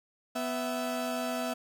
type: tone cluster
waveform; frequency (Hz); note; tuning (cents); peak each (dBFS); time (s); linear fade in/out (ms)
35% pulse; 247.8 / 660 / 753; B3 / E5 / F#5; +6 / +2 / +30; -33 / -32 / -39; 0.35-1.54; 10
effects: none